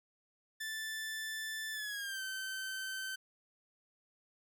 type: tone with pitch glide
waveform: sawtooth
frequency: 1760 to 1541 Hz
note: A6 to G6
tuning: 0 to -30 cents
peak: -35 dBFS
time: 0.6-3.16 s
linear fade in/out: 10 ms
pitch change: -230 cents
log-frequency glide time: 1.72-2.22 s
effects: none